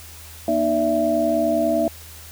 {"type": "tone cluster", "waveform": "sine", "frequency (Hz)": [238.4, 308.3, 584, 664], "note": ["A#3", "D#4", "D5", "E5"], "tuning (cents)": [39, -16, -10, 12], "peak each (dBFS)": [-25, -23, -27, -19], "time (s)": [0.48, 1.88], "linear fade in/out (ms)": 2, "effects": ["added 80 Hz sine -42 dBFS peak until 2.31 s", "white hiss -42 dBFS RMS until 2.31 s"]}